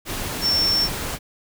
sine tone in noise, 5430 Hz, F8, 50 cents flat, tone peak -17 dBFS, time 0.41-0.89 s, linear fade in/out 50 ms, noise pink, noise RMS -28 dBFS, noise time 0.05-1.19 s, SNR +8 dB, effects none

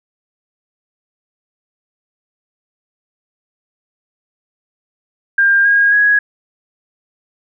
sine tone with pitch steps, 1600 / 1631.7 / 1664.1 Hz, G6 / G#6 / G#6, +35 / -31 / +3 cents, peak -8 dBFS, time 5.38-6.19 s, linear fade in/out 5 ms, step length 270 ms, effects none

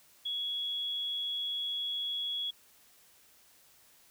sine tone, 3351 Hz, G#7, 15 cents sharp, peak -32 dBFS, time 0.25-2.51 s, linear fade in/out 10 ms, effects white hiss -62 dBFS RMS until 4.1 s

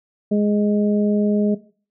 harmonic tone, 207.7 Hz, G#3, in tune, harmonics 1 / 2 / 3, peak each -16 / -22 / -26 dBFS, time 0.31-1.55 s, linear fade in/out 10 ms, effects noise-tail reverb RT60 0.4 s tail -17 dB re dry

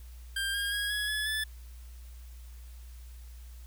25% pulse tone with pitch steps, 1590 / 1618.7 / 1648 / 1677.7 / 1708.1 / 1738.9 Hz, G6 / G#6 / G#6 / G#6 / G#6 / A6, +24 / -45 / -14 / +17 / +48 / -21 cents, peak -26 dBFS, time 0.36-1.44 s, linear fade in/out 5 ms, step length 180 ms, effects added 60 Hz sine -44 dBFS peak until 3.66 s + white hiss -60 dBFS RMS until 3.66 s

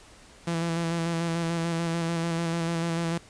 sawtooth tone with vibrato, 167.3 Hz, E3, 26 cents sharp, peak -22 dBFS, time 0.47-3.18 s, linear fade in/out 5 ms, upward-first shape square, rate 6.8 Hz, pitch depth 22 cents each way, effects pink hiss -52 dBFS RMS until 3.29 s + resampled to 22050 Hz

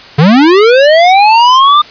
square linear sweep, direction up, 135.6 to 1213 Hz, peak -3 dBFS, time 0.18-1.82 s, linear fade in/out 10 ms, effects white hiss -32 dBFS RMS until 1.9 s + resampled to 11025 Hz

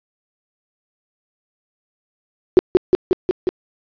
sine tone with echo, 366.3 Hz, F#4, 17 cents flat, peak -4 dBFS, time 2.57-2.59 s, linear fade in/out 0 ms, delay 180 ms, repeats 5, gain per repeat -2 dB, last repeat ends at 3.49 s, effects resampled to 11025 Hz + 7-bit

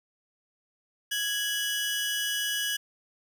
sawtooth tone pair together, 1663 / 2960 Hz, G#6 / F#7, +2 / 0 cents, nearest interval minor seventh, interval 998 cents, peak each -27 dBFS, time 1.11-2.77 s, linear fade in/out 10 ms, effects none

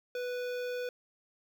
square tone with notch filter, 493.9 Hz, B4, in tune, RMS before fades -36 dBFS, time 0.15-0.89 s, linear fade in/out 2 ms, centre 9300 Hz, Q 0.61, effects none

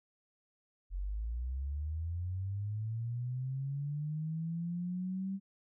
sine linear sweep, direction up, 43.65 to 196 Hz, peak -34 dBFS, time 0.9-5.4 s, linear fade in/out 50 ms, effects none

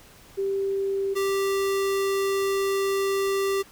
sine / square tone pair in turn, 392 / 392 Hz, G4 / G4, 0 / 0 cents, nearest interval unison, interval 0 cents, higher neither, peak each -23 dBFS, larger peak neither, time 0.37-1.15 / 1.15-3.63 s, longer second, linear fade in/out 20 ms, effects pink hiss -51 dBFS RMS until 3.71 s

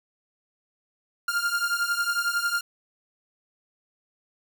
45% pulse beating tone pair, 1396.9 / 1407.9 Hz, F6 / F6, 0 / +14 cents, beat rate 11 Hz, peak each -27 dBFS, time 1.28-2.61 s, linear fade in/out 5 ms, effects none

